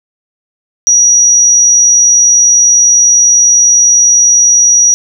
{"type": "tone", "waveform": "sine", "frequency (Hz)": 5790, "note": "F#8", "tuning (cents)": -38, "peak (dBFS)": -3, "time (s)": [0.87, 4.94], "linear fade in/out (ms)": 0, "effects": []}